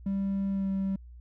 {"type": "tone with pitch glide", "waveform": "triangle", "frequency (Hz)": [196, 193.41], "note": ["G3", "G3"], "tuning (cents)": [0, -23], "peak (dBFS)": -24, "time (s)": [0.06, 0.96], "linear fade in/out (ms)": 5, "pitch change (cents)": -23, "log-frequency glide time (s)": [0.51, 0.69], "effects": ["tanh soft clip ceiling -21 dBFS", "added 60 Hz sine -45 dBFS peak until 1.2 s"]}